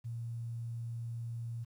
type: tone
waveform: sine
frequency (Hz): 116.54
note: A#2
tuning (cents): 0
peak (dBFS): -37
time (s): 0.04-1.65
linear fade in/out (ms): 20
effects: 11-bit